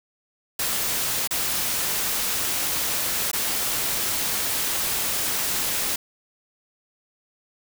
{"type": "noise with dropouts", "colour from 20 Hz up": "white", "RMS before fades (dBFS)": -25, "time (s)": [0.59, 5.96], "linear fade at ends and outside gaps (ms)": 5, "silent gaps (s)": [[1.275, 1.308], [3.315, 3.331]], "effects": []}